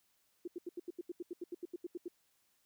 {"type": "tone bursts", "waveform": "sine", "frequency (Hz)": 349.2, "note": "F4", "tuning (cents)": 0, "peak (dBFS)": -38, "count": 16, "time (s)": [0.45, 2.082], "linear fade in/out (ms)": 5, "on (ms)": 27, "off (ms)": 80, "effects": ["white hiss -75 dBFS RMS until 2.65 s"]}